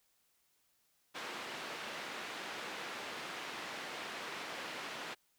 white band-pass noise, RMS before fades -44 dBFS, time 1.14-5.15 s, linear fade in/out 20 ms, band 230 to 2600 Hz, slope 12 dB/octave, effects white hiss -75 dBFS RMS until 5.38 s

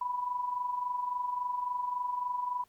sine tone with amplitude modulation, 987 Hz, B5, 1 cent flat, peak -28 dBFS, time 0.01-2.64 s, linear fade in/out 5 ms, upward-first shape sine, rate 23.6 Hz, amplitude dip 60%, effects pink hiss -68 dBFS RMS until 2.68 s

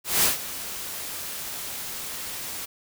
white noise with ADSR envelope, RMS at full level -19 dBFS, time 0.04-2.66 s, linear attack 190 ms, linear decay 140 ms, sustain -15 dB, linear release 15 ms, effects none

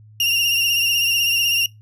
35% pulse tone with vibrato, 2794 Hz, F7, in tune, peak -14 dBFS, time 0.2-1.66 s, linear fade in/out 2 ms, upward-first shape triangle, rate 16 Hz, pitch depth 48 cents each way, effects noise-tail reverb RT60 0.2 s tail -24 dB re dry + added 107 Hz sine -43 dBFS peak until 1.81 s

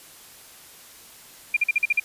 sine tone bursts, 2400 Hz, D7, 37 cents sharp, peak -16 dBFS, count 7, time 1.54-1.999 s, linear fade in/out 5 ms, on 27 ms, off 45 ms, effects white hiss -47 dBFS RMS until 2.04 s + resampled to 32000 Hz

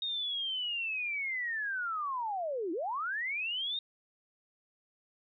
sine linear two-way sweep, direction down then up, 3729 to 310.1 to 3729 Hz, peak -32 dBFS, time 0.02-3.79 s, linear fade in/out 2 ms, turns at 2.72 s, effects none

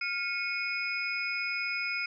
sine tone cluster, 1402 / 2192 / 2483 / 5050 Hz, F6 / C#7 / D#7 / D#8, +6 / -20 / -4 / +25 cents, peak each -37 / -34 / -34 / -39 dBFS, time 0.01-2.06 s, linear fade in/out 5 ms, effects none

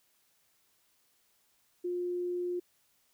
sine tone, 355 Hz, F4, 28 cents sharp, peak -31 dBFS, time 1.84-2.6 s, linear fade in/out 10 ms, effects white hiss -71 dBFS RMS until 3.13 s

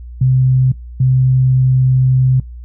sine tone pair in turn, 129.5 / 129.5 Hz, C3 / C3, -17 / -17 cents, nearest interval unison, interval 0 cents, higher neither, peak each -8 dBFS, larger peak neither, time 0.21-0.72 / 1-2.4 s, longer second, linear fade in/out 5 ms, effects noise-tail reverb RT60 0.2 s tail -24 dB re dry + added 60 Hz sine -28 dBFS peak until 2.64 s

